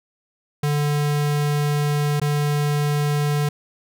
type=tone with dropouts; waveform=square; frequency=146.83 Hz; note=D3; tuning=in tune; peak=-19 dBFS; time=0.63-3.49 s; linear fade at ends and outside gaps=5 ms; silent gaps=2.199-2.215 s; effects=none